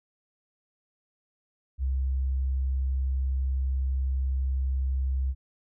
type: tone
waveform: sine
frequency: 66 Hz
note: C2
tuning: 16 cents sharp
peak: -24 dBFS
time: 1.78-5.35 s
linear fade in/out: 50 ms
effects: none